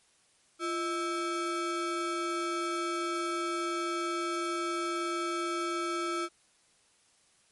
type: ring-modulated tone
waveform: square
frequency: 485.3 Hz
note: B4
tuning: 30 cents flat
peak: -28 dBFS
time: 0.59-6.29 s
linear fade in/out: 50 ms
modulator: 829 Hz
effects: white hiss -66 dBFS RMS until 7.51 s + MP3 48 kbps